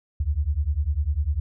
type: beating tone pair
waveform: sine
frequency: 68.6 / 78.6 Hz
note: C#2 / D#2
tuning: -17 / +18 cents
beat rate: 10 Hz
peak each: -24 dBFS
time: 0.2-1.4 s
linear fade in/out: 5 ms
effects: none